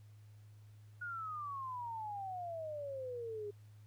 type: exponential sweep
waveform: sine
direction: down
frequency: 1460 to 404.9 Hz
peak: -40 dBFS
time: 1.01-3.51 s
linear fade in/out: 10 ms
effects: added 105 Hz sine -55 dBFS peak until 3.86 s + pink hiss -73 dBFS RMS until 3.86 s